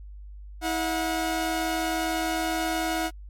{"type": "tone pair together", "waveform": "sawtooth", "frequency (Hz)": [323.1, 725.3], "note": ["E4", "F#5"], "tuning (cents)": [-35, -35], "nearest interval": "octave + major second", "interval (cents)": 1400, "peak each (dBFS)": -24, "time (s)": [0.61, 3.11], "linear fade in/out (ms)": 50, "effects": ["added 50 Hz sine -39 dBFS peak until 3.29 s", "MP3 64 kbps"]}